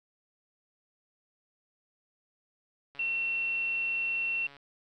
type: click train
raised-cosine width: 0.3 ms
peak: -36 dBFS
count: 229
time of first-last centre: 2.95-4.567 s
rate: 141 Hz
type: tone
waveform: sine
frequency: 2715 Hz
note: F7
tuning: 50 cents flat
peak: -28 dBFS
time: 2.99-4.47 s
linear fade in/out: 5 ms
effects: none